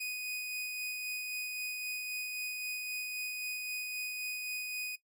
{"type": "tone with tremolo", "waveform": "sawtooth", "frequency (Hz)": 2489, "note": "D#7", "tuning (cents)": 0, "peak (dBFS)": -32, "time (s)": [0, 4.96], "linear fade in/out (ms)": 10, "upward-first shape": "sine", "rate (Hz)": 3.8, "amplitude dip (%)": 25, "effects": ["noise-tail reverb RT60 0.1 s tail -17 dB re dry"]}